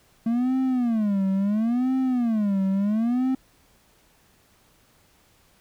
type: tone with vibrato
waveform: triangle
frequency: 224.3 Hz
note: A3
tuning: 34 cents sharp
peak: -18 dBFS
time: 0.26-3.35 s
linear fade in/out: 5 ms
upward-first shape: sine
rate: 0.73 Hz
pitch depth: 270 cents each way
effects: pink hiss -60 dBFS RMS until 5.6 s